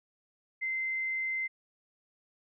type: tone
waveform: sine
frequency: 2074 Hz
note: C7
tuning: 16 cents flat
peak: -30 dBFS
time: 0.61-1.48 s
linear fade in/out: 20 ms
effects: none